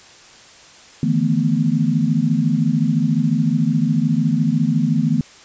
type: tone cluster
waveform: sine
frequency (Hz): 151.6 / 165.5 / 220.7 / 246.4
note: D#3 / E3 / A3 / B3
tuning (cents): -45 / +7 / +5 / -4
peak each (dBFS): -20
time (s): 1.03-5.21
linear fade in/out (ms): 2
effects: white hiss -44 dBFS RMS until 5.44 s + resampled to 16000 Hz